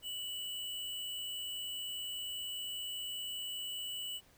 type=tone with sample-and-hold; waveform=sine; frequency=2960 Hz; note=F#7; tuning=in tune; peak=-38 dBFS; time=0.02-4.21 s; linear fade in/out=50 ms; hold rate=11025 Hz; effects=pink hiss -65 dBFS RMS until 4.37 s